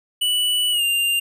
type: tone with pitch glide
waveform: square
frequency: 2960 to 2794 Hz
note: F#7 to F7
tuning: 0 to 0 cents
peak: -18 dBFS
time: 0.21-1.2 s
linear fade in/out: 10 ms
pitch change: -100 cents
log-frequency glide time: 0.71-0.83 s
effects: none